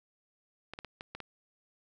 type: clicks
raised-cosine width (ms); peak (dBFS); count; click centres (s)
0.3; -25; 6; 0.736 / 0.789 / 0.847 / 1.009 / 1.15 / 1.203
effects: none